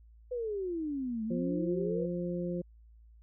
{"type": "exponential two-way sweep", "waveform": "sine", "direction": "down then up", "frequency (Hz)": [507, 215.1, 507], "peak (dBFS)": -32, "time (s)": [0.31, 2.06], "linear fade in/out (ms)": 10, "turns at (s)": 1.24}
{"type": "harmonic tone", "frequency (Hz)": 175.8, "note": "F3", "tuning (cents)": 12, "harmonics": [1, 2, 3], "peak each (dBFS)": [-34, -37, -39], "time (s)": [1.3, 2.62], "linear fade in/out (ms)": 10}
{"effects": ["added 56 Hz sine -54 dBFS peak until 3.22 s"]}